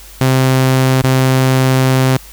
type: tone with dropouts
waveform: sawtooth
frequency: 130.81 Hz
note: C3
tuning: in tune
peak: -5 dBFS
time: 0.21-2.17 s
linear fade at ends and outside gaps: 2 ms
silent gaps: 1.017-1.039 s
effects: added 50 Hz sine -37 dBFS peak until 2.32 s + white hiss -38 dBFS RMS until 2.32 s